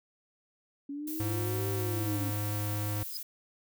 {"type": "linear two-way sweep", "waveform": "sine", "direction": "up then down", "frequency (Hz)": [278.2, 392, 278.2], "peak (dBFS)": -35, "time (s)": [0.89, 2.3], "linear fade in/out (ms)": 5, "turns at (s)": 1.7}
{"type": "noise", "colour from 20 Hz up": "violet", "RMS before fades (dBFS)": -40, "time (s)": [1.07, 3.23], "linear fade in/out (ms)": 5}
{"type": "tone", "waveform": "square", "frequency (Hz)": 104.1, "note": "G#2", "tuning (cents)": 5, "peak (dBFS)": -32, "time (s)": [1.2, 3.03], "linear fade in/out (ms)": 0}
{"type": "tone with exponential growth", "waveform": "sine", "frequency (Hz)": 5000, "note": "D#8", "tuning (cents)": 8, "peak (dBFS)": -33, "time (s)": [3.05, 3.17], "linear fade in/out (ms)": 1, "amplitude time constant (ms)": 24}
{"effects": []}